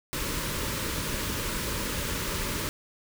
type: band-stop noise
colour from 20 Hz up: pink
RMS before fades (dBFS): -31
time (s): 0.13-2.69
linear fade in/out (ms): 0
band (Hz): 620 to 880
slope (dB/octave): 96
effects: none